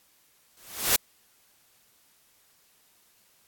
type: noise with exponential growth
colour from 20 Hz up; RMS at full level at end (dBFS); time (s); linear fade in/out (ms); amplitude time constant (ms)
white; -18; 0.57-0.96; 1; 84
effects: white hiss -63 dBFS RMS until 3.47 s + AAC 64 kbps